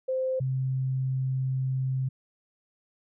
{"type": "tone pair in turn", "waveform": "sine", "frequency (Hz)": [520, 131.32], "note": ["C5", "C3"], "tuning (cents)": [-11, 7], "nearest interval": "2 octaves", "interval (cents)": 2382, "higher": "first", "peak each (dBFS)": [-25, -25], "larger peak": "neither", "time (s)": [[0.08, 0.4], [0.4, 2.09]], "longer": "second", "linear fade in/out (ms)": 10, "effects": []}